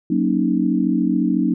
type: chord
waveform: sine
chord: D# minor seventh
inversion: first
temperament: equal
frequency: 185 / 233.1 / 277.2 / 311.1 Hz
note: F#3 / A#3 / C#4 / D#4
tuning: 0 / 0 / 0 / 0 cents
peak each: -21 dBFS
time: 0.1-1.54 s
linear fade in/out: 5 ms
effects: none